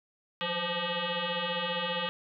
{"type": "tone with frequency modulation", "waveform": "sine", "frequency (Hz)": 1200, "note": "D6", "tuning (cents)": 37, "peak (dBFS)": -29, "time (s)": [0.41, 2.09], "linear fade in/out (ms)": 0, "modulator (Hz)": 345, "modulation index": 6.6, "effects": []}